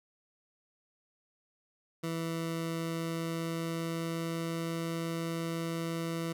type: tone with pitch glide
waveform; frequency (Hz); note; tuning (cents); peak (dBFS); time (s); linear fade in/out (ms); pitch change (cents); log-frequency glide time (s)
20% pulse; 164.81 to 165.76; E3 to E3; 0 to +10; -28; 2.03-6.33; 10; +10; 2.7-4.73
effects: none